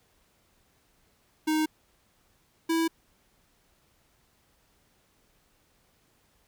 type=tone pair in turn; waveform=square; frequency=311.1 / 327.9 Hz; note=D#4 / E4; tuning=0 / -9 cents; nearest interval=minor second; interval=91 cents; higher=second; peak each=-24 dBFS; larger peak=neither; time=1.47-1.66 / 2.69-2.88 s; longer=neither; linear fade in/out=10 ms; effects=pink hiss -67 dBFS RMS until 6.47 s